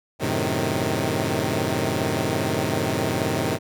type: chord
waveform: 10% pulse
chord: F# diminished seventh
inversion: none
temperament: equal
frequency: 92.5 / 110 / 130.81 / 155.56 Hz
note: F#2 / A2 / C3 / Eb3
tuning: 0 / 0 / 0 / 0 cents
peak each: -20 / -19 / -19 / -19 dBFS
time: 0.19-3.59 s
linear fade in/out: 50 ms
effects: none